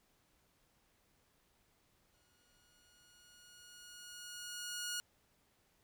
10% pulse tone with exponential growth, 1442 Hz, F#6, 45 cents flat, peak -29 dBFS, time 2.14-5 s, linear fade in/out 0 ms, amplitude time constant 620 ms, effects pink hiss -74 dBFS RMS until 5.83 s

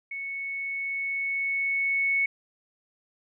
sine tone with level ramp, 2211 Hz, C#7, 5 cents flat, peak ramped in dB -32 to -21 dBFS, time 0.11-2.26 s, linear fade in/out 5 ms, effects none

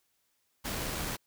pink noise with amplitude modulation, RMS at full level -34 dBFS, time 0.64-1.17 s, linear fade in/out 20 ms, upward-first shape sine, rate 79.6 Hz, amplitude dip 30%, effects white hiss -75 dBFS RMS until 1.26 s

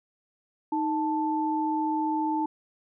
sine tone pair together, 311.6 / 880 Hz, D#4 / A5, +3 / 0 cents, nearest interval octave + tritone, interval 1797 cents, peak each -27 dBFS, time 0.72-2.46 s, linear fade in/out 5 ms, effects none

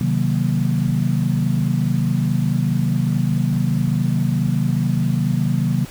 sine chord, C half-diminished seventh, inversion none, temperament equal, 130.81 / 155.56 / 185 / 233.1 Hz, C3 / Eb3 / Gb3 / Bb3, 0 / 0 / 0 / 0 cents, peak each -20 / -21 / -22 / -24 dBFS, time 0.01-5.85 s, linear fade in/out 2 ms, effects pink hiss -39 dBFS RMS until 5.9 s

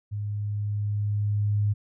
sine tone with level ramp, 103.6 Hz, G#2, 4 cents flat, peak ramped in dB -28 to -20 dBFS, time 0.11-1.74 s, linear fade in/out 20 ms, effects none

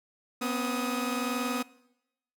sawtooth tone cluster, 244.5 / 265.4 / 1256 Hz, B3 / C4 / D#6, -17 / +25 / +16 cents, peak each -27 / -31 / -31 dBFS, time 0.41-1.63 s, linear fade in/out 10 ms, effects noise-tail reverb RT60 0.9 s tail -22 dB re dry

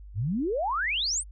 sine exponential sweep, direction up, 88.3 to 9420 Hz, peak -25 dBFS, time 0.14-1.24 s, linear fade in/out 50 ms, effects added 50 Hz sine -42 dBFS peak until 1.31 s

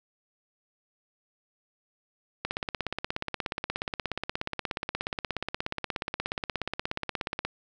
click train, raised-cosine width 0.3 ms, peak -14 dBFS, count 85, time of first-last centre 2.45-7.45 s, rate 16.8 Hz, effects none

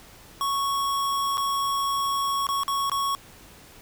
square tone with dropouts, 1108 Hz, C#6, 1 cent flat, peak -24 dBFS, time 0.41-3.15 s, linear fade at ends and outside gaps 0 ms, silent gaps 1.372-1.379 / 2.468-2.489 / 2.634-2.68 / 2.897-2.917 s, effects pink hiss -49 dBFS RMS until 3.81 s

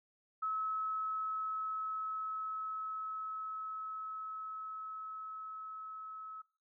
sine tone with level ramp, 1292 Hz, E6, 35 cents flat, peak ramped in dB -33 to -44 dBFS, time 0.42-6.42 s, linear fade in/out 10 ms, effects noise-tail reverb RT60 0.4 s tail -20 dB re dry

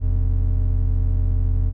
triangle tone pair together, 40.77 / 87.6 Hz, E1 / F2, -18 / +6 cents, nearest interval octave + minor second, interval 1324 cents, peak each -16 / -18 dBFS, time 0-1.73 s, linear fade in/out 50 ms, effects none

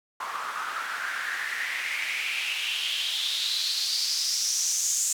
white noise with band-pass filter sweep, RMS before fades -29 dBFS, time 0.2-5.13 s, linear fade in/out 5 ms, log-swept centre 1100 to 7200 Hz, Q 5, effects none

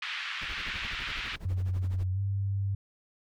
white band-pass noise, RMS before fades -36 dBFS, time 0.02-1.36 s, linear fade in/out 5 ms, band 1300 to 3200 Hz, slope 24 dB/octave
brown noise with tremolo, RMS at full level -40 dBFS, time 0.41-2.04 s, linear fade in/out 10 ms, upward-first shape sine, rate 12 Hz, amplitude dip 90%
sine tone with pitch glide, 92.5 to 98.57 Hz, F#2 to G2, 0 to +10 cents, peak -27 dBFS, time 1.45-2.75 s, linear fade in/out 5 ms, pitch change +110 cents, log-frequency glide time 2.12-2.19 s
effects none

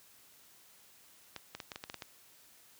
clicks, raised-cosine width 0.2 ms, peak -24 dBFS, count 9, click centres 1.363 / 1.55 / 1.602 / 1.718 / 1.759 / 1.839 / 1.899 / 1.943 / 2.022 s, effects white hiss -61 dBFS RMS until 2.79 s + high-pass 60 Hz 12 dB/octave

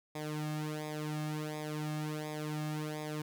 sawtooth tone with flanger, 152.5 Hz, D#3, 34 cents flat, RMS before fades -38 dBFS, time 0.15-3.22 s, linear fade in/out 5 ms, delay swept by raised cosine 0.68 to 2.08 ms, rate 1.4 Hz, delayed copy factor -0.85, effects none

